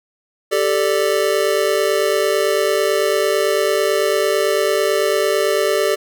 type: chord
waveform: square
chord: G suspended second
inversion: none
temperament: just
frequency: 392 / 441 / 588 Hz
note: G4 / A4 / D5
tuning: 0 / +4 / +2 cents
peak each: -20 dBFS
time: 0.51-5.96 s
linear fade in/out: 20 ms
effects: none